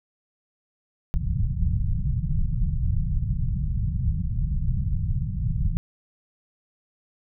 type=low-pass noise; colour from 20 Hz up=pink; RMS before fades=-24 dBFS; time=1.14-5.77 s; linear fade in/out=0 ms; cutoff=170 Hz; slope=48 dB/octave; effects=none